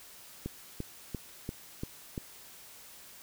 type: click train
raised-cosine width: 3 ms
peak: -22 dBFS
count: 6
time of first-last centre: 0.46-2.178 s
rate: 2.91 Hz
effects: white hiss -52 dBFS RMS until 3.22 s